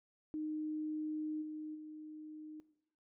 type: tone with level steps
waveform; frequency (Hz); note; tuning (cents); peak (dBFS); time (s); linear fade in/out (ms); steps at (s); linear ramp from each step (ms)
sine; 307.9; D#4; -18; -37 / -42 / -47; 0.34-2.6; 0; 1.41 / 1.74; 20
effects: noise-tail reverb RT60 0.8 s tail -17 dB re dry